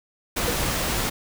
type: noise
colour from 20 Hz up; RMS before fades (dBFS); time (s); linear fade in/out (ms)
pink; -25; 0.36-1.1; 10
type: tone with exponential decay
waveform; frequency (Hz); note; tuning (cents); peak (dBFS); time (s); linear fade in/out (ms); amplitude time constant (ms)
triangle; 480; B4; -49; -19; 0.48-0.6; 0; 26
effects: none

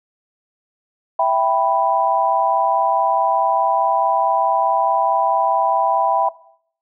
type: chord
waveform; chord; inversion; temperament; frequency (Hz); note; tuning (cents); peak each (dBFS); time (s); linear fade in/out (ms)
sine; E minor; none; equal; 659.3 / 784 / 987.8; E5 / G5 / B5; 0 / 0 / 0; -18; 1.19-6.29; 5
effects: noise-tail reverb RT60 0.6 s tail -18 dB re dry

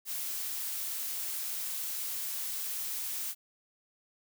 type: noise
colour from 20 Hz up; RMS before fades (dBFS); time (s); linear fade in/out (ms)
blue; -36; 0.05-3.35; 50
effects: none

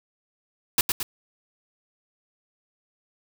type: noise with echo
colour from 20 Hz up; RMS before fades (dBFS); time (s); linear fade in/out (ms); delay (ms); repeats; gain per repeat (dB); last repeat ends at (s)
white; -19; 0.78-0.81; 2; 110; 2; -5; 1.03
effects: none

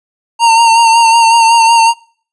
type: tone with vibrato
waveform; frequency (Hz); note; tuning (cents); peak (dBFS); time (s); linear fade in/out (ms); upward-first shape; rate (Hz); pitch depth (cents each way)
square; 917; A#5; -29; -5; 0.39-1.94; 50; sine; 5.4; 32
effects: noise-tail reverb RT60 0.5 s tail -26 dB re dry + resampled to 24000 Hz

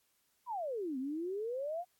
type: exponential two-way sweep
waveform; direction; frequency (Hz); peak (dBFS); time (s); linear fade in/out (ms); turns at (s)
sine; down then up; 1033 to 252.3 to 732; -35; 0.46-1.85; 50; 0.98
effects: white hiss -75 dBFS RMS until 1.99 s + AAC 64 kbps

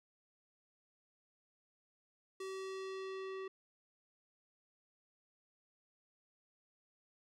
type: tone with low-pass filter sweep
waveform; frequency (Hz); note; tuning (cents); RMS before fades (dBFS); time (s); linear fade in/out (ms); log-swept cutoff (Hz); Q
square; 382.4; G4; -43; -44; 2.4-3.48; 5; 9100 to 2500; 0.94
effects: none

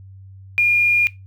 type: tone with quantisation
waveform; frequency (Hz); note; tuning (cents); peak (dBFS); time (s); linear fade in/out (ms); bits
sine; 2418; D7; +50; -12; 0.58-1.07; 0; 7
effects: noise-tail reverb RT60 0.2 s tail -19 dB re dry + added 96 Hz sine -38 dBFS peak until 1.26 s

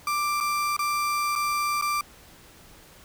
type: tone with dropouts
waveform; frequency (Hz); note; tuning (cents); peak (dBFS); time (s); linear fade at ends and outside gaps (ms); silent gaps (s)
35% pulse; 1179; D6; +6; -22; 0.07-2.01; 2; 0.403-0.408 / 0.766-0.791 / 1.354-1.359 / 1.813-1.822
effects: pink hiss -51 dBFS RMS until 3.04 s

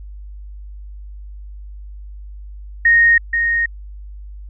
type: tone with echo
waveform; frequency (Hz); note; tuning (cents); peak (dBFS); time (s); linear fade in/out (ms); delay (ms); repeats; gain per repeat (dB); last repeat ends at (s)
sine; 1859; A#6; -5; -8; 2.85-3.18; 5; 480; 1; -6; 3.66
effects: added 50 Hz sine -31 dBFS peak until 4.49 s

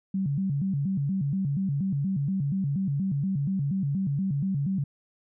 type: tone with vibrato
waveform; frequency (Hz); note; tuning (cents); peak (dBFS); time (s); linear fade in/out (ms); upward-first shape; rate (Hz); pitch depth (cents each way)
sine; 164.81; E3; 0; -24; 0.14-4.84; 5; square; 4.2; 270
effects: none

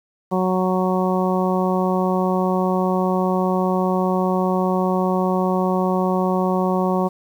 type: harmonic tone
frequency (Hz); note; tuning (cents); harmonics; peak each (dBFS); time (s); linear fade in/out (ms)
185; F#3; 0; 1 / 2 / 3 / 4 / 5 / 6; -20 / -23 / -25 / -26 / -27 / -28; 0.31-7.09; 20
effects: 8-bit

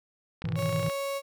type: click train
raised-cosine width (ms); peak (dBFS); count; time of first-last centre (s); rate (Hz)
0.3; -23; 15; 0.42-0.898; 29.3
type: chord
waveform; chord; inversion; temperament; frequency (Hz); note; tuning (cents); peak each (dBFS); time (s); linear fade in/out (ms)
triangle; E major seventh; first; equal; 103.83 / 123.47 / 155.56 / 164.81; G#2 / B2 / D#3 / E3; 0 / 0 / 0 / 0; -32 / -32 / -33 / -29; 0.44-0.89; 5
type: tone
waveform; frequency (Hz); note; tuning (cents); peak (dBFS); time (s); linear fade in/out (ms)
35% pulse; 554; C#5; -1; -28; 0.55-1.22; 50
effects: none

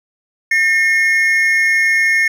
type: tone pair together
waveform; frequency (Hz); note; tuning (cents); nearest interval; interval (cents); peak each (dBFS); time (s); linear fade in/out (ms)
triangle; 1809.9 / 2157; A6 / C#7; +48 / -48; minor third; 304; -12; 0.51-2.28; 5
effects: none

